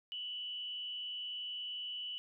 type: tone with frequency modulation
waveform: sine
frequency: 2963 Hz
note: F#7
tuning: 2 cents sharp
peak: -39 dBFS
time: 0.12-2.18 s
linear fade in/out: 0 ms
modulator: 201 Hz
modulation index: 0.33
effects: none